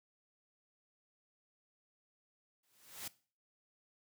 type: noise with exponential growth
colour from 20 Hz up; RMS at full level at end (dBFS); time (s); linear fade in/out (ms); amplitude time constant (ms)
white; -41; 2.63-3.08; 5; 96
effects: noise-tail reverb RT60 0.4 s tail -19 dB re dry + high-pass 100 Hz 12 dB/octave